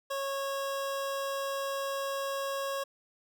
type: tone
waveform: 25% pulse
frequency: 550 Hz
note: C#5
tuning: 14 cents flat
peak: -28 dBFS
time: 0.1-2.84 s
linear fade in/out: 10 ms
effects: none